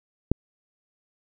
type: click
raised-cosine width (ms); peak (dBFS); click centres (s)
3; -6; 0.316
effects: none